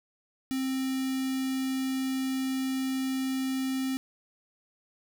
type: tone with notch filter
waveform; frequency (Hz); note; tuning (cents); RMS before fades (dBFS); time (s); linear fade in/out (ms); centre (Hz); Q
square; 263.6; C4; +13; -30; 0.51-3.97; 0; 950; 0.73
effects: none